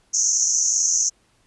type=band-pass noise; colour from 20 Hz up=white; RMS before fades=-20 dBFS; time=0.13-1.1 s; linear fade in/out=20 ms; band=5900 to 6700 Hz; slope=96 dB/octave; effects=pink hiss -62 dBFS RMS until 1.46 s + resampled to 24000 Hz